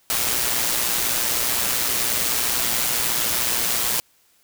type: noise with amplitude modulation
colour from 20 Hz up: white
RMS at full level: -20 dBFS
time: 0.1-4 s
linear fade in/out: 0 ms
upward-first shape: sine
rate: 119 Hz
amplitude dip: 45%
effects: white hiss -60 dBFS RMS until 4.43 s